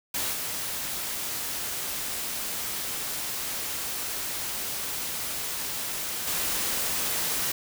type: noise with level steps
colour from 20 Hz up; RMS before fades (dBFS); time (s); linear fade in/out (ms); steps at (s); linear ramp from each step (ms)
white; -29 / -32 / -28; 0.14-7.52; 5; 0.33 / 6.27; 5
effects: none